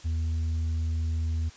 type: tone with tanh clipping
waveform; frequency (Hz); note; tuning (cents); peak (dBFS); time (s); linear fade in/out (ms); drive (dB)
triangle; 80.9; E2; -32; -26; 0.04-1.5; 20; 8
effects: white hiss -51 dBFS RMS until 1.56 s + resampled to 16000 Hz